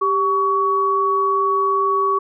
sine tone pair together, 393.4 / 1125.6 Hz, G4 / C#6, +6 / +26 cents, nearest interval octave + tritone, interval 1820 cents, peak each -21 / -16 dBFS, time 0.01-2.19 s, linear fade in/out 10 ms, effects none

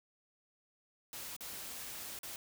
white noise with dropouts, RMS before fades -45 dBFS, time 1.13-2.36 s, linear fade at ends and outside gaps 1 ms, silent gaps 1.365-1.407 / 2.189-2.232 s, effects none

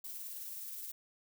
violet noise with tremolo, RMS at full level -43 dBFS, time 0.04-0.92 s, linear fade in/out 5 ms, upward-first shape triangle, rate 19 Hz, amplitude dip 30%, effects none

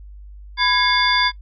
sine tone cluster, 1001 / 1655 / 2163 / 3487 / 4782 Hz, B5 / G#6 / C#7 / A7 / D8, +23 / -6 / -43 / -16 / +30 cents, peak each -21 dBFS, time 0.57-1.32 s, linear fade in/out 50 ms, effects noise-tail reverb RT60 0.1 s tail -19 dB re dry + added 50 Hz sine -36 dBFS peak until 1.41 s

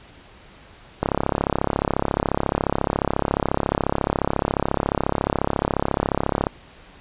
click train, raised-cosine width 1 ms, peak -5 dBFS, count 187, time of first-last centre 1.03-6.469 s, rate 34.2 Hz, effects pink hiss -47 dBFS RMS until 7 s + resampled to 8000 Hz

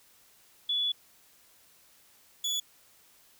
sine / 30% pulse tone pair in turn, 3424 / 3424 Hz, A7 / A7, -48 / -48 cents, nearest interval unison, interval 0 cents, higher neither, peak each -26 dBFS, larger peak neither, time 0.69-0.92 / 2.44-2.6 s, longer first, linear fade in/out 5 ms, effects white hiss -61 dBFS RMS until 3.39 s

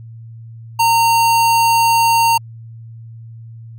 square tone, 920 Hz, A#5, 23 cents flat, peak -11 dBFS, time 0.79-2.38 s, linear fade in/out 10 ms, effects added 114 Hz sine -32 dBFS peak until 3.78 s

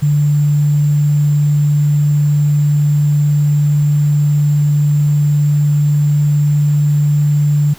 sine tone with sample-and-hold, 146.83 Hz, D3, in tune, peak -9 dBFS, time 0.02-7.74 s, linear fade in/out 10 ms, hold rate 7350 Hz, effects pink hiss -39 dBFS RMS until 7.78 s

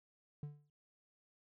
triangle tone with exponential decay, 146.83 Hz, D3, in tune, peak -37 dBFS, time 0.43-0.7 s, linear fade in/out 2 ms, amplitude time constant 57 ms, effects none

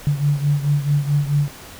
sine beating tone pair, 143.5 / 148.1 Hz, D3 / D3, -40 / +15 cents, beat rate 4.6 Hz, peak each -17 / -21 dBFS, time 0.07-1.48 s, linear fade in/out 0 ms, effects pink hiss -39 dBFS RMS until 1.79 s

